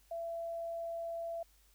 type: tone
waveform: sine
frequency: 671 Hz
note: E5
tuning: 31 cents sharp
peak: -37 dBFS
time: 0.11-1.43 s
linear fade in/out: 5 ms
effects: added 50 Hz sine -66 dBFS peak until 1.74 s + white hiss -69 dBFS RMS until 1.74 s